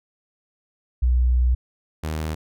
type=tone pair in turn; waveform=sine / sawtooth; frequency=61.74 / 78.16 Hz; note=B1 / D#2; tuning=0 / +8 cents; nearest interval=major third; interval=408 cents; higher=second; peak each=-15 / -21 dBFS; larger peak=first; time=1.02-1.55 / 2.03-2.35 s; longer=first; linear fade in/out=10 ms; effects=none